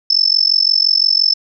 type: tone with amplitude modulation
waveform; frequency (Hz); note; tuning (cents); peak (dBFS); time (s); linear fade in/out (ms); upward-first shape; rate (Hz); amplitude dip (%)
sine; 5274; E8; 0; -6; 0.1-1.34; 5; sine; 45.8; 100
effects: none